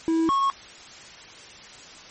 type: tone pair in turn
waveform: triangle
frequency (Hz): 326 / 1096.5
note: E4 / C#6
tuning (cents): -19 / -19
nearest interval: octave + major sixth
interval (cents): 2100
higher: second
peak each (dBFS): -17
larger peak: neither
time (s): 0.08-0.29 / 0.29-0.5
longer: neither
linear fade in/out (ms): 0
effects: white hiss -44 dBFS RMS until 2.1 s + MP3 32 kbps